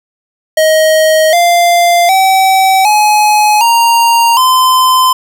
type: tone with pitch steps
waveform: square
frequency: 629 / 693.9 / 765.5 / 844.5 / 931.6 / 1027.7 Hz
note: D#5 / F5 / G5 / G#5 / A#5 / C6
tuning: +19 / -11 / -41 / +29 / -1 / -31 cents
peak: -6 dBFS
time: 0.57-5.13 s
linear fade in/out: 5 ms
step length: 760 ms
effects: none